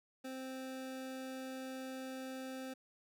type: tone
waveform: 25% pulse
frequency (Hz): 261.6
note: C4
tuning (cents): 0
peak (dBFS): -39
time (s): 0.24-2.74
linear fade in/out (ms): 10
effects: none